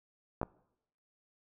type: clicks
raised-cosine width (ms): 1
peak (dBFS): -19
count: 2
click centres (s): 0.415 / 0.431
effects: noise-tail reverb RT60 0.8 s tail -23 dB re dry